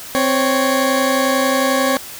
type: tone pair together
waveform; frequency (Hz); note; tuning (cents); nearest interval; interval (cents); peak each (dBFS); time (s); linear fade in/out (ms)
20% pulse; 261.6 / 554.4; C4 / C#5; 0 / 0; octave + minor second; 1300; -12; 0.15-1.97; 0
effects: white hiss -33 dBFS RMS until 2.19 s